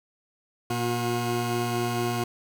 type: tone pair together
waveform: 20% pulse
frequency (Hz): 118.55 / 360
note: A#2 / F#4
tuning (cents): +30 / -47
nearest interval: octave + perfect fifth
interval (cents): 1923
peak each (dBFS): -23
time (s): 0.7-2.24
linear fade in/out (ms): 5
effects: none